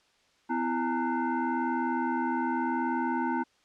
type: tone with frequency modulation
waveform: sine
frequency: 331.6 Hz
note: E4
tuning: 10 cents sharp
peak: -26 dBFS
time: 0.49-3.44 s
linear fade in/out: 20 ms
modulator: 584 Hz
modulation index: 1.6
effects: white hiss -66 dBFS RMS until 3.64 s + low-pass 5000 Hz 12 dB/octave

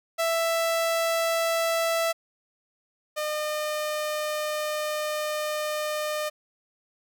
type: tone pair in turn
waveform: sawtooth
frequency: 662 / 606.6 Hz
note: E5 / D#5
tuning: +7 / -44 cents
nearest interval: major second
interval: 151 cents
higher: first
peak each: -19 / -23 dBFS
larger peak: first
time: 0.18-2.13 / 3.16-6.3 s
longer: second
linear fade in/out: 20 ms
effects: none

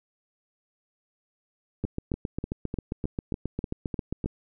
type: two click trains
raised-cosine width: 3 ms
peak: -17 / -16 dBFS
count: 9 / 19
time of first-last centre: 1.84-4.242 / 1.85-4.26 s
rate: 3.33 / 7.47 Hz
effects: none

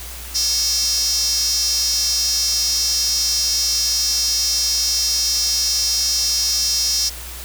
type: tone with high-pass filter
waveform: square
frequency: 243.7 Hz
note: B3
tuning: 23 cents flat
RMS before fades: -19 dBFS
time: 0.34-7.1 s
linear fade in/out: 20 ms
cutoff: 5300 Hz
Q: 8.4
effects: added 60 Hz sine -34 dBFS peak until 7.44 s + white hiss -34 dBFS RMS until 7.44 s

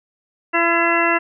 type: harmonic tone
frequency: 337.8 Hz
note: E4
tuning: 42 cents sharp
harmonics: 1 / 2 / 3 / 4 / 5 / 6 / 8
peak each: -22 / -22 / -22 / -22 / -22 / -22 / -22 dBFS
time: 0.53-1.19 s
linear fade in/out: 20 ms
effects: none

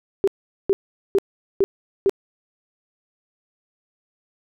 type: tone bursts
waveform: sine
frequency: 392 Hz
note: G4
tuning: in tune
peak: -13 dBFS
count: 5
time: 0.24-2.095 s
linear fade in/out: 0 ms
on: 35 ms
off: 420 ms
effects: none

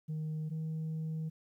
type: tone pair in turn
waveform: sine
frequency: 155.56 / 158.46 Hz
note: D#3 / D#3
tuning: 0 / +32 cents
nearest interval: unison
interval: 32 cents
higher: second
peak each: -32 / -32 dBFS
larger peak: neither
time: 0.08-0.5 / 0.5-1.3 s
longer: second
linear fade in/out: 20 ms
effects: tanh soft clip ceiling -33 dBFS + 12-bit

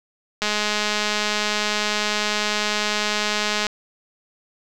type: click train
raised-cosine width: 0.2 ms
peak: -5 dBFS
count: 683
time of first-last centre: 0.42-3.668 s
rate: 210 Hz
effects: none

